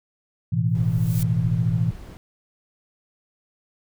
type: chord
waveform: sine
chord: A suspended second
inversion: none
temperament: equal with one note detuned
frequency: 110 / 123.83 / 164.81 Hz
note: A2 / B2 / E3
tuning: 0 / +5 / 0 cents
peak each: -23 dBFS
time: 0.52-1.91 s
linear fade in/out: 10 ms
type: noise with exponential growth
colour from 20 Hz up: blue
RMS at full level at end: -32 dBFS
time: 0.67-1.23 s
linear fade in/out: 2 ms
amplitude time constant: 120 ms
type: noise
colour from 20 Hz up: brown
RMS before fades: -37 dBFS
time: 0.75-2.17 s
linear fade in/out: 0 ms
effects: none